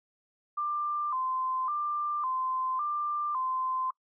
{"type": "tone with vibrato", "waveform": "sine", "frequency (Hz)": 1108.7, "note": "C#6", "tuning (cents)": 0, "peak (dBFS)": -28, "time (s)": [0.57, 3.91], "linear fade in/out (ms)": 10, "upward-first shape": "square", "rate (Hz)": 0.9, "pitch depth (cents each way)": 120, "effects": ["noise-tail reverb RT60 0.1 s tail -25 dB re dry"]}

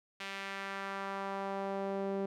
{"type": "tone with band-pass filter sweep", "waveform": "sawtooth", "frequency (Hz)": 196, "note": "G3", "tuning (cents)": 0, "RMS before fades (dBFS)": -38, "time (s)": [0.2, 2.26], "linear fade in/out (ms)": 5, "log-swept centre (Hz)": [2600, 410], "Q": 1.3, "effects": []}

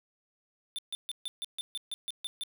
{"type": "tone bursts", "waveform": "square", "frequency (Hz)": 3556, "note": "A7", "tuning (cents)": 18, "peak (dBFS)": -34, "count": 11, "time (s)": [0.76, 2.435], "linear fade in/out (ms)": 0, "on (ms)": 25, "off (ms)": 140, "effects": []}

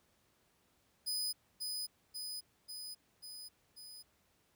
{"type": "tone with echo", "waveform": "sawtooth", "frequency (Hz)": 4995, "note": "D#8", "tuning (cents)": 6, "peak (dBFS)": -32, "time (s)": [1.06, 1.33], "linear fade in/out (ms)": 20, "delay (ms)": 540, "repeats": 5, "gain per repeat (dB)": -3, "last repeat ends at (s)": 4.03, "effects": ["pink hiss -73 dBFS RMS until 4.55 s", "high-pass 60 Hz 12 dB/octave"]}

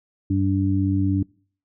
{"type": "harmonic tone", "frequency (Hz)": 96.6, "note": "G2", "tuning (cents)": -25, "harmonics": [1, 2, 3], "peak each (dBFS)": [-21, -27, -21], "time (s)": [0.3, 1.23], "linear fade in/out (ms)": 5, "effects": ["noise-tail reverb RT60 0.5 s tail -26 dB re dry"]}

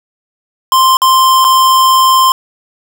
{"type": "tone with dropouts", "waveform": "square", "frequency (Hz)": 1046.5, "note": "C6", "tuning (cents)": 0, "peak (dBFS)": -6, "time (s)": [0.72, 2.32], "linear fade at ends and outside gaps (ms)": 1, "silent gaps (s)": [[0.97, 1.018], [1.444, 1.448]], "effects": []}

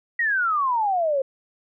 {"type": "exponential sweep", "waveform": "sine", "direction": "down", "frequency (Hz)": [1933, 523.3], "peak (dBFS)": -19, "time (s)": [0.19, 1.22], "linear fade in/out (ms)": 5, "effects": []}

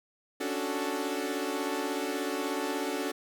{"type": "chord", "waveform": "sawtooth", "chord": "D major seventh", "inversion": "third", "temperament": "equal", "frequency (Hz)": [277.2, 293.7, 370, 440], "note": ["C#4", "D4", "F#4", "A4"], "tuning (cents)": [0, 0, 0, 0], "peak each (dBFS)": -32, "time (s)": [0.4, 3.12], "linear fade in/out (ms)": 10, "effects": []}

